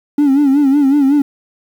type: tone with vibrato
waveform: triangle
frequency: 280.3 Hz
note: C#4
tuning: 19 cents sharp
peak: -5 dBFS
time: 0.18-1.22 s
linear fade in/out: 5 ms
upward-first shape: sine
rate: 5.4 Hz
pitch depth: 95 cents each way
effects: tanh soft clip ceiling -3 dBFS + 7-bit